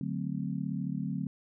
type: chord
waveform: sine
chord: D dominant seventh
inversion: none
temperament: equal with one note detuned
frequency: 146.83 / 185 / 220 / 258.3 Hz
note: D3 / F#3 / A3 / C4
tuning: 0 / 0 / 0 / -22 cents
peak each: -36 / -35 / -38 / -38 dBFS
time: 0.01-1.27 s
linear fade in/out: 2 ms
effects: none